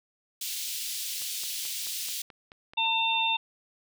pink high-pass noise, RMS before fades -34 dBFS, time 0.41-2.22 s, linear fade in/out 5 ms, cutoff 3100 Hz, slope 24 dB/octave
click train, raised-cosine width 0.3 ms, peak -31 dBFS, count 8, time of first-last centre 1.22-2.735 s, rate 4.62 Hz
harmonic tone, 902 Hz, A5, 43 cents sharp, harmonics 1 / 3 / 4, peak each -28 / -28 / -28 dBFS, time 2.77-3.37 s, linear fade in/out 10 ms
effects none

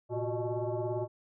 sine tone with frequency modulation, 130.8 Hz, C3, in tune, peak -30 dBFS, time 0.09-1.08 s, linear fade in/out 50 ms, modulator 244 Hz, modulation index 2.6, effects none

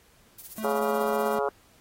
violet noise with tremolo, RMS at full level -38 dBFS, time 0.38-1.38 s, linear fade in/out 5 ms, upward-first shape triangle, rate 16 Hz, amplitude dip 85%
square tone, 218.2 Hz, A3, 14 cents flat, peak -34 dBFS, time 0.58-1.39 s, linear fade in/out 2 ms
harmonic tone, 140 Hz, C#3, 18 cents sharp, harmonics 3 / 4 / 5 / 6 / 7 / 8 / 9 / 10, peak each -28 / -30 / -32 / -34 / -35 / -36 / -37 / -38 dBFS, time 0.64-1.49 s, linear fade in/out 2 ms
effects pink hiss -60 dBFS RMS until 1.8 s + AAC 48 kbps

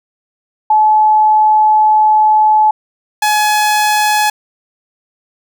sine / sawtooth tone pair in turn, 859 / 845.7 Hz, A5 / G#5, -42 / +31 cents, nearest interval unison, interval 27 cents, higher first, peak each -6 dBFS, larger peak neither, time 0.7-2.71 / 3.22-4.3 s, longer first, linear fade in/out 5 ms, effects none

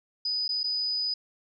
sine tone with dropouts, 4978 Hz, D#8, in tune, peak -26 dBFS, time 0.25-1.14 s, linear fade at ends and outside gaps 5 ms, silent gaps 0.48-0.49 / 0.633-0.64 s, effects none

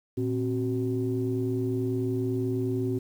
sine tone cluster, 115.7 / 264.6 / 375.4 Hz, A#2 / C4 / F#4, -13 / +20 / +25 cents, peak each -29 dBFS, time 0.17-2.99 s, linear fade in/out 10 ms, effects tanh soft clip ceiling -17 dBFS + 9-bit

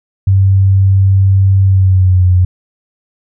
sine tone with pitch glide, 96.7 to 90.75 Hz, G2 to F#2, -23 to -33 cents, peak -5 dBFS, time 0.27-2.45 s, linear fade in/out 5 ms, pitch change -110 cents, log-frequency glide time 1.63-2.26 s, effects none

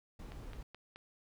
brown noise, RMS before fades -47 dBFS, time 0.19-0.63 s, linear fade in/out 5 ms
click train, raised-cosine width 0.3 ms, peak -34 dBFS, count 4, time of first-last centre 0.32-0.96 s, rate 4.69 Hz
effects none

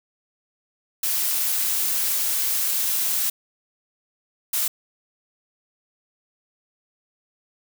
blue noise bursts at uneven times, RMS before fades -23 dBFS, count 2, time 1.03-3.3 / 4.53-4.68 s, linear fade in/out 5 ms, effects none

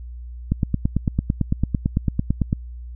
click train, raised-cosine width 5 ms, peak -6 dBFS, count 19, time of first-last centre 0.52-2.529 s, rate 8.96 Hz, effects added 60 Hz sine -32 dBFS peak until 2.95 s

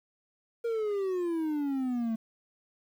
triangle exponential sweep, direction down, 472.2 to 220 Hz, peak -26 dBFS, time 0.64-2.16 s, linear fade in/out 10 ms, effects 10-bit

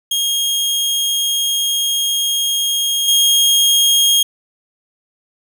sawtooth tone with level steps, 3251 Hz, G#7, 38 cents flat, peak -12 / -7 dBFS, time 0.11-4.23 s, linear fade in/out 5 ms, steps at 3.08 s, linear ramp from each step 2 ms, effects none

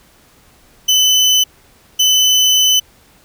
30% pulse tone pair in turn, 3018 / 3018 Hz, F#7 / F#7, +34 / +34 cents, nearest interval unison, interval 0 cents, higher neither, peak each -6 dBFS, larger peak neither, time 0.88-1.44 / 1.99-2.8 s, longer second, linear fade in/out 10 ms, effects pink hiss -49 dBFS RMS until 3.24 s

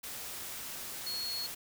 sine tone in noise, 4330 Hz, C#8, 41 cents flat, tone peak -35 dBFS, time 1.06-1.47 s, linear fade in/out 10 ms, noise white, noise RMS -42 dBFS, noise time 0.03-1.55 s, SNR +4 dB, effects none

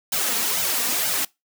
white noise with flanger, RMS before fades -23 dBFS, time 0.12-1.25 s, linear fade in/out 5 ms, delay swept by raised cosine 1.3 to 4.4 ms, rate 2.1 Hz, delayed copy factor +0.85, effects noise-tail reverb RT60 0.2 s tail -23 dB re dry + high-pass 150 Hz 12 dB/octave

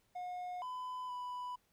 triangle tone with pitch steps, 721 / 1006 / 991 Hz, F#5 / B5 / B5, -45 / +32 / +6 cents, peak -38 dBFS, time 0.15-1.56 s, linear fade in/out 10 ms, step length 470 ms, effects pink hiss -75 dBFS RMS until 1.72 s

